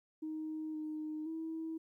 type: tone with pitch steps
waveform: sine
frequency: 312.4 / 308.4 / 322.6 Hz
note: D#4 / D#4 / E4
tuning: +7 / -15 / -37 cents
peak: -37 dBFS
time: 0.22-1.78 s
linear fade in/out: 10 ms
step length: 520 ms
effects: tanh soft clip ceiling -33 dBFS + 13-bit